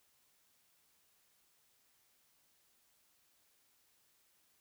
silence, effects white hiss -73 dBFS RMS until 4.6 s

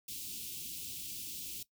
white band-stop noise, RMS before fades -43 dBFS, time 0.08-1.63 s, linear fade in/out 5 ms, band 370 to 2600 Hz, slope 48 dB/octave, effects noise-tail reverb RT60 0.1 s tail -18 dB re dry

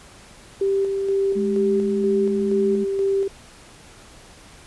sine tone with tremolo, 392 Hz, G4, in tune, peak -17 dBFS, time 0.61-3.28 s, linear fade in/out 5 ms, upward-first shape square, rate 2.1 Hz, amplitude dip 35%
sine tone, 208.6 Hz, G#3, 8 cents sharp, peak -22 dBFS, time 1.35-2.85 s, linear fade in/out 20 ms
effects pink hiss -46 dBFS RMS until 4.66 s + resampled to 24000 Hz

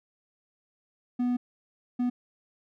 triangle tone bursts at uneven times, 246.1 Hz, B3, 6 cents flat, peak -22 dBFS, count 2, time 1.19-1.37 / 1.99-2.1 s, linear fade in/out 10 ms, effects none

